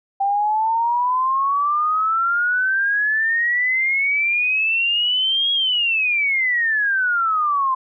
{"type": "exponential two-way sweep", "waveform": "sine", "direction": "up then down", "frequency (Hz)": [784, 3313, 1031], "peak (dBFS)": -16, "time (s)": [0.2, 7.75], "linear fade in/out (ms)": 10, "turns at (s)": 5.52, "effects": []}